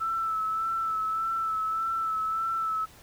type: tone with vibrato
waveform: sine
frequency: 1318.5 Hz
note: E6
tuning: in tune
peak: -26 dBFS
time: 0-2.86 s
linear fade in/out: 20 ms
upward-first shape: sine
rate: 1.7 Hz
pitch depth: 28 cents each way
effects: pink hiss -53 dBFS RMS until 3.02 s